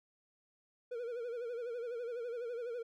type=tone with vibrato; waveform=triangle; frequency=476.2 Hz; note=A#4; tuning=37 cents sharp; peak=-36 dBFS; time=0.91-2.83 s; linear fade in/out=10 ms; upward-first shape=sine; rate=12 Hz; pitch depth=82 cents each way; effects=none